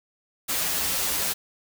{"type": "noise with comb filter", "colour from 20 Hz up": "white", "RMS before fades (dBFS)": -26, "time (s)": [0.48, 1.34], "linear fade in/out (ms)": 20, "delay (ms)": 8.6, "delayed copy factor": -0.75, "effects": []}